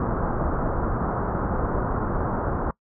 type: low-pass noise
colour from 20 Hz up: pink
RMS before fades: -25 dBFS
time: 0-2.71 s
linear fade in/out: 2 ms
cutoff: 1400 Hz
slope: 48 dB/octave
effects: noise-tail reverb RT60 0.1 s tail -23 dB re dry